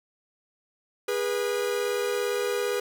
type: tone pair together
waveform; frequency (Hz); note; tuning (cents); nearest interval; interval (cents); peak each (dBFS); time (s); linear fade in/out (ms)
45% pulse; 409.4 / 486.9; G#4 / B4; -25 / -25; minor third; 300; -28; 1.08-2.8; 5
effects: none